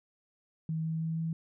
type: tone with pitch steps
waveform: sine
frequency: 160 / 161.02 / 162.05 / 163.08 Hz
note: D#3 / E3 / E3 / E3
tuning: +49 / -40 / -29 / -18 cents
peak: -30 dBFS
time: 0.69-1.33 s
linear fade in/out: 2 ms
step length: 160 ms
effects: none